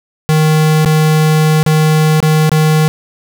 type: tone with dropouts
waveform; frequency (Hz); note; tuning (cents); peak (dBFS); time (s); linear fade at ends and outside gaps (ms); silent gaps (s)
square; 155.56; D#3; 0; -8; 0.29-2.88; 0; 0.848-0.859 / 1.63-1.663 / 2.203-2.227 / 2.494-2.517
effects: 8-bit